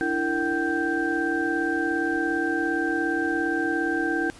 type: tone cluster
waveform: sine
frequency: 295.9 / 333.2 / 460 / 763 / 1570 Hz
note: D4 / E4 / A#4 / G5 / G6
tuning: +13 / +19 / -23 / -47 / +2 cents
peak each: -30 / -26 / -33 / -32 / -27 dBFS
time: 0.01-4.3 s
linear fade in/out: 0 ms
effects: pink hiss -48 dBFS RMS until 4.39 s + resampled to 24000 Hz